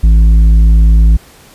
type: tone with tanh clipping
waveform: sine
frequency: 54.3 Hz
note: A1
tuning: 22 cents flat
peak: -4 dBFS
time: 0.03-1.17 s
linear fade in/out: 10 ms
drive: 7 dB
effects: pink hiss -40 dBFS RMS until 1.54 s + resampled to 32000 Hz